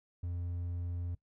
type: tone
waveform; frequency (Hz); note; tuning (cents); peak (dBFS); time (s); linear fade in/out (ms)
triangle; 87.31; F2; 0; -33; 0.23-1.15; 5
effects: noise-tail reverb RT60 0.1 s tail -19 dB re dry